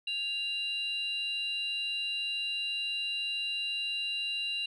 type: tone pair together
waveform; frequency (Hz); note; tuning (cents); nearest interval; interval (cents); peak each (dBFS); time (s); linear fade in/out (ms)
sine; 2794 / 3951; F7 / B7; 0 / 0; tritone; 600; -31 / -36; 0.07-4.66; 5
effects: tanh soft clip ceiling -25 dBFS

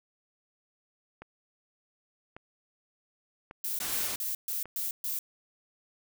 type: click train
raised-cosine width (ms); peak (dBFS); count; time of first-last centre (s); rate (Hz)
0.5; -29; 4; 1.22-4.656; 0.873
type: noise bursts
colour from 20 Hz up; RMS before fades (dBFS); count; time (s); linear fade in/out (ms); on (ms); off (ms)
violet; -33; 6; 3.64-5.19; 2; 150; 130
type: noise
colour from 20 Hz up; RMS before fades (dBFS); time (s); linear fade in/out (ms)
white; -34; 3.8-4.16; 5
effects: none

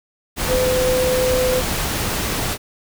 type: tone in noise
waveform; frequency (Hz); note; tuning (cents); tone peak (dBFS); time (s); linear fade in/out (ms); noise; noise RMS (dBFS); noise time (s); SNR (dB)
sine; 508; B4; +49; -16; 0.47-1.63; 50; pink; -22; 0.36-2.58; +3
effects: none

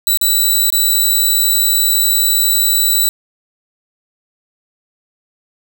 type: tone with dropouts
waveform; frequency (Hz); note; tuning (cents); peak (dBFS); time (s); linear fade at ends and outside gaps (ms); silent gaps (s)
5% pulse; 3951; B7; 0; -3; 0.07-3.09; 1; 0.173-0.213 / 0.702-0.724
effects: none

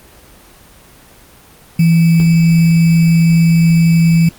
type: tone with sample-and-hold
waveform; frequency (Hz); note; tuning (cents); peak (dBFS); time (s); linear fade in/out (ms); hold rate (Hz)
sine; 166; E3; +12; -6; 1.79-4.29; 5; 2450
effects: pink hiss -42 dBFS RMS until 4.38 s + Opus 24 kbps

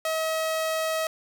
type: tone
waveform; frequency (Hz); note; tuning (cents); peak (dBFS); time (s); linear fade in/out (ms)
sawtooth; 639; D#5; +46; -21; 0.05-1.07; 2
effects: none

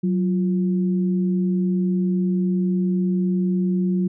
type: tone pair together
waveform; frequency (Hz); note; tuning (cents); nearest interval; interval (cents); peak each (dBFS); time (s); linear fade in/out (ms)
sine; 185 / 348.7; F#3 / F4; 0 / -3; major seventh; 1097; -18 / -28; 0.03-4.08; 10
effects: none

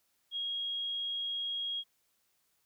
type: tone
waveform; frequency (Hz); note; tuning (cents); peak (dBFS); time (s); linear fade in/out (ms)
sine; 3281; G#7; -22; -33; 0.31-1.84; 50
effects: white hiss -75 dBFS RMS until 2.65 s

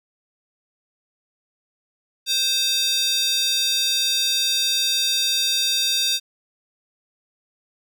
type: tone with high-pass filter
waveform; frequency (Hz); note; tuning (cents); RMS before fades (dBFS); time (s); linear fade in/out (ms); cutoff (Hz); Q
square; 523.3; C5; 0; -21; 2.26-6.2; 50; 4000; 3.9
effects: none

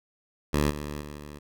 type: tone with level steps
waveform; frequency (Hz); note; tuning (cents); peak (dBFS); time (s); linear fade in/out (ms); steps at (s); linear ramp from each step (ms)
10% pulse; 73.7; D2; +7; -14 / -25 / -30 / -32; 0.53-1.39; 10; 0.7 / 1.01 / 1.17; 10
effects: none

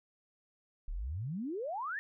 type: exponential sweep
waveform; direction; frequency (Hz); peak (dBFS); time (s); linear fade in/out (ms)
sine; up; 32.68 to 1864.7; -35; 0.88-1.99; 0
effects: none

